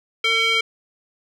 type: tone with band-pass filter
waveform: square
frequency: 451.5 Hz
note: A4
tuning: 45 cents sharp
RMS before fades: -19 dBFS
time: 0.24-0.61 s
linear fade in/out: 5 ms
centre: 2700 Hz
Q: 6.3
effects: none